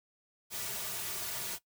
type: noise with comb filter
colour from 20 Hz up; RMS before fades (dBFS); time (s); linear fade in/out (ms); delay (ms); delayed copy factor
white; -38; 0.5-1.59; 50; 3.8; -0.85
effects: noise-tail reverb RT60 0.1 s tail -18 dB re dry